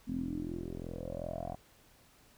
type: tone with low-pass filter sweep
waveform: 10% pulse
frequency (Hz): 42.75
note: F1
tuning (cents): -36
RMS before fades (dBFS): -39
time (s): 0.07-1.56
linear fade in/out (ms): 20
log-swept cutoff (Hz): 240 to 760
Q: 9.1
effects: pink hiss -63 dBFS RMS until 2.37 s